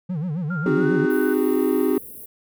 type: tone with vibrato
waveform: triangle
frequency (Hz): 164.81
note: E3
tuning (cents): 0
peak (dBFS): -21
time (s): 0.09-1.06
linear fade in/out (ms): 10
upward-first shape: sine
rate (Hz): 7.4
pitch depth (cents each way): 220
type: tone with pitch glide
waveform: sine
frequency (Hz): 1396.9 to 1497.2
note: F6 to F#6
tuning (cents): 0 to +20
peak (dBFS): -29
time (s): 0.5-1.34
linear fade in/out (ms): 10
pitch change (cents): +120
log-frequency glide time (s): 0.77-0.87
type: chord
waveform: triangle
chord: Ab dominant seventh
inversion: first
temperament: equal with one note detuned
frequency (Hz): 261.6 / 311.1 / 370 / 408.2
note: C4 / Eb4 / Gb4 / Ab4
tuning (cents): 0 / 0 / 0 / -30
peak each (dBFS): -21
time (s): 0.66-1.98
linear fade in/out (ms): 2
type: band-stop noise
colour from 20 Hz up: white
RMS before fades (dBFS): -39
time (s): 1.1-2.26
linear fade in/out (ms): 5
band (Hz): 540 to 9900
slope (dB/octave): 48
effects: none